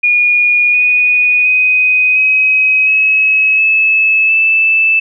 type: tone with pitch steps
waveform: sine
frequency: 2441 / 2472 / 2504 / 2536 / 2568 / 2601 / 2634 Hz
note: D#7 / D#7 / D#7 / D#7 / E7 / E7 / E7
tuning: -34 / -12 / +10 / +32 / -46 / -24 / -2 cents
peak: -7 dBFS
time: 0.03-5 s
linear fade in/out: 10 ms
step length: 710 ms
effects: none